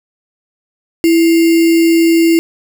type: tone with sample-and-hold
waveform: sine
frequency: 331.3 Hz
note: E4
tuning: 9 cents sharp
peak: -6 dBFS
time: 1.04-2.39 s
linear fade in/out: 0 ms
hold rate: 2450 Hz
effects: none